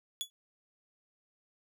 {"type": "tone with exponential decay", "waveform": "sawtooth", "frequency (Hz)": 3403, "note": "G#7", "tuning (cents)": 41, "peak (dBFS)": -27, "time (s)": [0.21, 0.3], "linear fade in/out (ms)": 0, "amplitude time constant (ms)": 18, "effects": []}